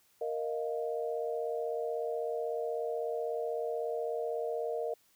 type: chord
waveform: sine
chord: Bb suspended fourth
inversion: none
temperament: equal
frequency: 466.2 / 622.3 / 698.5 Hz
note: Bb4 / Eb5 / F5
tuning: 0 / 0 / 0 cents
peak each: -34 / -37 / -40 dBFS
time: 0.21-4.94 s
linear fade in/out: 5 ms
effects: white hiss -68 dBFS RMS until 5.15 s